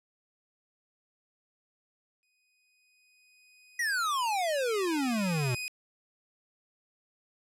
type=tone with exponential growth; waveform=sawtooth; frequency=2495 Hz; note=D#7; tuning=4 cents sharp; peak=-30 dBFS; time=2.23-5.68 s; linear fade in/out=0 ms; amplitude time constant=750 ms
type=exponential sweep; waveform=square; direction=down; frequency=1970 to 118.6 Hz; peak=-28 dBFS; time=3.79-5.55 s; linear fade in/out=5 ms
effects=low-pass 12000 Hz 12 dB/octave